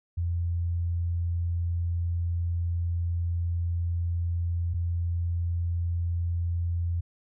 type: tone pair in turn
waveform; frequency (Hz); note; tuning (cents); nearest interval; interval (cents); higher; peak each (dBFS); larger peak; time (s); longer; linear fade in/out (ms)
sine; 85.7 / 85.7; F2 / F2; -32 / -32; unison; 0; neither; -25; neither; 0.17-4.74 / 4.74-7.01; first; 10
effects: none